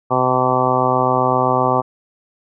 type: harmonic tone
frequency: 127.7 Hz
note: C3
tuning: 42 cents flat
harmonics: 1 / 2 / 3 / 4 / 5 / 6 / 7 / 8 / 9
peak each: -24 / -24 / -23 / -22 / -22 / -21 / -21 / -24 / -20 dBFS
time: 0.1-1.82 s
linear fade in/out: 20 ms
effects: none